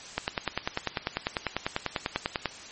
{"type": "click train", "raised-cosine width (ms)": 0.3, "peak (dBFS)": -10, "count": 24, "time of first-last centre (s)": [0.18, 2.457], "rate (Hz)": 10.1, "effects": ["white hiss -44 dBFS RMS until 2.71 s", "MP3 32 kbps"]}